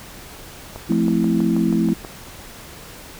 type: click train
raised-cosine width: 1 ms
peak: -18 dBFS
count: 9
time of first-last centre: 0.76-2.048 s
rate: 6.21 Hz
type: chord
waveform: sine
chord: F major seventh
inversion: none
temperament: equal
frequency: 174.61 / 220 / 261.6 / 329.6 Hz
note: F3 / A3 / C4 / E4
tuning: 0 / 0 / 0 / 0 cents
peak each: -21 / -19 / -24 / -21 dBFS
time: 0.89-1.94 s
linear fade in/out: 10 ms
effects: pink hiss -39 dBFS RMS until 3.19 s